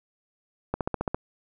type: click train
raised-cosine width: 1 ms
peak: -12 dBFS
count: 7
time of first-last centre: 0.74-1.145 s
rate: 14.8 Hz
effects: none